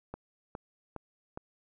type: click train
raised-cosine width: 1 ms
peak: -25 dBFS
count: 4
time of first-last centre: 0.14-1.375 s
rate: 2.43 Hz
effects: none